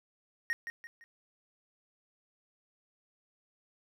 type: tone with echo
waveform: triangle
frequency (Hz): 1864.7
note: A#6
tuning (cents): 0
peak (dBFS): -27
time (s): 0.5-0.53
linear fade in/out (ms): 0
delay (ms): 170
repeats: 3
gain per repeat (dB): -8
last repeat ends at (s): 1.04
effects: none